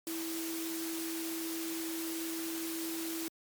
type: tone in noise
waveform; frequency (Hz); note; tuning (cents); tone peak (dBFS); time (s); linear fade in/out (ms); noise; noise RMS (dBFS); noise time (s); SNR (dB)
sine; 328.2; E4; -8; -36; 0.07-3.28; 0; white; -41; 0.07-3.28; +2
effects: high-pass 200 Hz 12 dB/octave + MP3 96 kbps